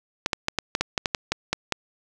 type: clicks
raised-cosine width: 0.2 ms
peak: -5 dBFS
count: 12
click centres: 0.261 / 0.332 / 0.484 / 0.587 / 0.751 / 0.81 / 0.978 / 1.058 / 1.148 / 1.32 / 1.53 / 1.723 s
effects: none